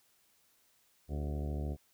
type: harmonic tone with a mistuned harmonic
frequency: 73.42 Hz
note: D2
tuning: in tune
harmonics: 1 / 2 / 3 / 4 / 5 / 6 / 7 / 8 / 9 / 10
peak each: -35 / -41 / -45 / -47 / -49 / -51 / -52 / -53 / -54 / -55 dBFS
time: 1.08-1.77 s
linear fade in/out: 50 ms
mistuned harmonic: 6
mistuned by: -62 cents
effects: white hiss -70 dBFS RMS until 1.93 s